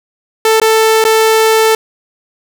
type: tone with dropouts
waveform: sawtooth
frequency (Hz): 442.1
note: A4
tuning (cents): +8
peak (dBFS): -3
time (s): 0.45-1.75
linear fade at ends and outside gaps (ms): 2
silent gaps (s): 0.6-0.616 / 1.041-1.05
effects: none